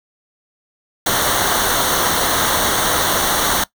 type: noise with comb filter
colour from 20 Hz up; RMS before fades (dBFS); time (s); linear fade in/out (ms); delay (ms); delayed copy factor
pink; -17; 1.06-3.64; 5; 0.4; -0.75
effects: noise-tail reverb RT60 0.1 s tail -19 dB re dry